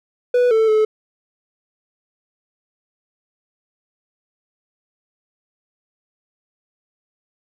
triangle tone with pitch steps, 492.2 / 443.3 / 432.3 Hz, B4 / A4 / A4, -6 / +13 / -31 cents, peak -10 dBFS, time 0.34-0.85 s, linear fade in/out 5 ms, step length 170 ms, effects none

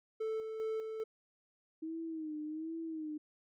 triangle tone with tremolo, 440.4 Hz, A4, 2 cents sharp, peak -32 dBFS, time 0.2-1.04 s, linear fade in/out 10 ms, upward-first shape square, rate 2.5 Hz, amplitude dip 45%
sine tone with vibrato, 315.5 Hz, D#4, 24 cents sharp, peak -38 dBFS, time 1.82-3.18 s, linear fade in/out 10 ms, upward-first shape sine, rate 1.3 Hz, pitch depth 71 cents each way
effects none

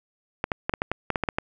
clicks, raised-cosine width 0.5 ms, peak -9 dBFS, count 11, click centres 0.441 / 0.518 / 0.695 / 0.738 / 0.819 / 0.916 / 1.103 / 1.158 / 1.237 / 1.288 / 1.385 s, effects none

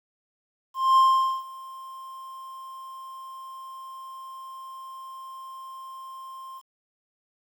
triangle tone with ADSR envelope, 1055 Hz, C6, 14 cents sharp, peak -12 dBFS, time 0.74-6.62 s, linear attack 230 ms, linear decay 460 ms, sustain -24 dB, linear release 48 ms, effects 9-bit

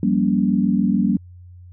sine chord, G half-diminished seventh, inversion third, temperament just, 176.4 / 196 / 235.2 / 282.2 Hz, F3 / G3 / Bb3 / Db4, +18 / 0 / +16 / +31 cents, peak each -24 / -18 / -20 / -23 dBFS, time 0.03-1.17 s, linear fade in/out 2 ms, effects added 89 Hz sine -39 dBFS peak until 1.72 s

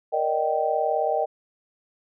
sine chord, Eb major seventh, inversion second, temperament just, 466.7 / 583.4 / 622.3 / 777.8 Hz, Bb4 / D5 / Eb5 / G5, +2 / -12 / 0 / -14 cents, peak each -28 / -29 / -25 / -25 dBFS, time 0.12-1.26 s, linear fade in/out 20 ms, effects none

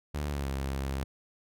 sawtooth tone with pitch glide, 73.42 to 67.72 Hz, D2 to C#2, 0 to -40 cents, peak -27 dBFS, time 0.14-1.04 s, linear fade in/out 10 ms, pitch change -140 cents, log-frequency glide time 0.28-0.48 s, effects none

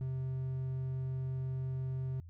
triangle tone, 130.81 Hz, C3, in tune, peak -32 dBFS, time 0.01-2.2 s, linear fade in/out 0 ms, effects added 85 Hz sine -48 dBFS peak until 2.29 s

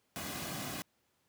pink noise with comb filter, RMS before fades -40 dBFS, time 0.16-0.82 s, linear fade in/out 0 ms, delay 2.2 ms, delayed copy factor -0.5, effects pink hiss -75 dBFS RMS until 1.28 s + high-pass 100 Hz 12 dB/octave

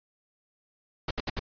pink noise bursts, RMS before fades -30 dBFS, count 4, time 1.08-1.394 s, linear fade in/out 5 ms, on 29 ms, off 66 ms, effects resampled to 11025 Hz

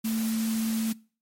sine tone in noise, 222.8 Hz, A3, 22 cents sharp, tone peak -25 dBFS, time 0.04-0.93 s, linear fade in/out 10 ms, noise white, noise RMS -37 dBFS, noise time 0.04-0.93 s, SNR +9 dB, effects noise-tail reverb RT60 0.4 s tail -23 dB re dry + MP3 64 kbps

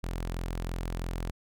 sawtooth tone, 43 Hz, F1, 26 cents flat, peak -28 dBFS, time 0.03-1.31 s, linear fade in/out 10 ms, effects none

